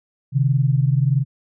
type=tone pair together; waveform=sine; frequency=130.81 / 151.9 Hz; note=C3 / D#3; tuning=0 / -41 cents; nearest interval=minor third; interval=259 cents; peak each=-16 / -19 dBFS; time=0.32-1.25 s; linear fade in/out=50 ms; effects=none